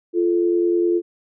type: tone pair together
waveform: sine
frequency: 346.2 / 435.8 Hz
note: F4 / A4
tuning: -15 / -17 cents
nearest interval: major third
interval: 398 cents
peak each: -16 / -23 dBFS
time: 0.13-1.02 s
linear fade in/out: 50 ms
effects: none